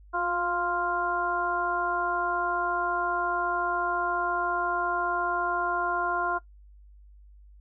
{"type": "harmonic tone with a mistuned harmonic", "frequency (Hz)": 349.2, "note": "F4", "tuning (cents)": 0, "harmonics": [1, 2, 3, 4], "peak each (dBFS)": [-34, -31, -30, -30], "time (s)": [0.13, 6.39], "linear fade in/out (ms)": 20, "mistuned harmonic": 1, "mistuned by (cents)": 31, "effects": ["noise-tail reverb RT60 0.1 s tail -17 dB re dry", "added 50 Hz sine -49 dBFS peak until 7.6 s"]}